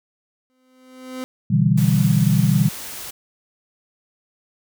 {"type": "tone with exponential growth", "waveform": "30% pulse", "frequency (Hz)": 257, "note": "C4", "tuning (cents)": -31, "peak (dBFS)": -23, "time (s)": [0.5, 1.24], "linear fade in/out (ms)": 0, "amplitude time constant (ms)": 160}
{"type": "chord", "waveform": "sine", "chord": "E minor seventh", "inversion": "second", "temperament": "equal", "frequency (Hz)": [123.47, 146.83, 164.81, 196], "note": ["B2", "D3", "E3", "G3"], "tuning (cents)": [0, 0, 0, 0], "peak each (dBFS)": -19, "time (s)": [1.5, 2.69], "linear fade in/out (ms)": 10}
{"type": "noise", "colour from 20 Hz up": "white", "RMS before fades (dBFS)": -33, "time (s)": [1.77, 3.11], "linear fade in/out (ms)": 10}
{"effects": []}